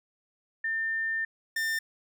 sine / 45% pulse tone pair in turn, 1800 / 1800 Hz, A6 / A6, +39 / +39 cents, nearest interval unison, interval 0 cents, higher neither, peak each -27 dBFS, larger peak neither, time 0.64-1.25 / 1.56-1.79 s, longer first, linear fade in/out 5 ms, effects none

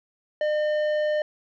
sine tone with tanh clipping, 605 Hz, D#5, 49 cents flat, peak -23 dBFS, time 0.41-1.22 s, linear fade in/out 2 ms, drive 10 dB, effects none

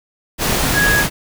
sine tone in noise, 1661.2 Hz, G#6, in tune, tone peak -13 dBFS, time 0.73-1.05 s, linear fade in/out 50 ms, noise pink, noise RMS -17 dBFS, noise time 0.38-1.1 s, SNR +1 dB, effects none

